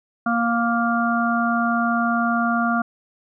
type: harmonic tone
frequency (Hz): 233.8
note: A#3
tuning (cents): +5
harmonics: 1 / 3 / 5 / 6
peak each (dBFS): -21 / -24 / -25 / -24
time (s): 0.26-2.82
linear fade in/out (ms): 5
effects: none